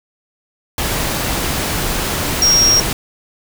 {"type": "tone in noise", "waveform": "sine", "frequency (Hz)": 5600, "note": "F8", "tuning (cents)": 4, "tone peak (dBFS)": -9, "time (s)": [2.42, 2.8], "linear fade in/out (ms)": 2, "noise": "pink", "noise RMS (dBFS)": -19, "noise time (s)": [0.78, 2.93], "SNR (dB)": 7, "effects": []}